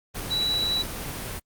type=tone in noise; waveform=sine; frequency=3928 Hz; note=B7; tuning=10 cents flat; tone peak=-22 dBFS; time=0.3-0.83 s; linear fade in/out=20 ms; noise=pink; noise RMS=-33 dBFS; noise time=0.14-1.4 s; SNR=+8 dB; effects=Opus 24 kbps